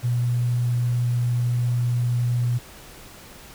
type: tone with quantisation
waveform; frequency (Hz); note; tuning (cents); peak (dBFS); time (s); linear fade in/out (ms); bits
sine; 121.4; B2; -29; -19; 0.03-2.59; 20; 8
effects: pink hiss -44 dBFS RMS until 3.54 s